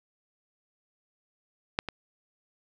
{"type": "clicks", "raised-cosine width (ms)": 0.3, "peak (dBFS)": [-9, -18], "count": 2, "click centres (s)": [1.789, 1.887], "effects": []}